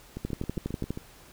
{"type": "two click trains", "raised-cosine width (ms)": 3, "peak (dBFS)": [-22, -17], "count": [7, 9], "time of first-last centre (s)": [[0.17, 0.974], [0.25, 0.906]], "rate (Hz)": [7.46, 12.2], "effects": ["pink hiss -53 dBFS RMS until 1.32 s"]}